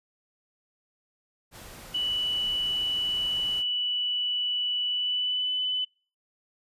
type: noise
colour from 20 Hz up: pink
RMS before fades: -45 dBFS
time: 1.51-3.64 s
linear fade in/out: 50 ms
type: tone with pitch glide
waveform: sine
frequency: 2960 to 3005 Hz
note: F#7 to F#7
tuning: 0 to +26 cents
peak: -25 dBFS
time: 1.94-5.85 s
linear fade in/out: 10 ms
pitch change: +26 cents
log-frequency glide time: 4.87-5.6 s
effects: noise-tail reverb RT60 0.4 s tail -26 dB re dry + resampled to 32000 Hz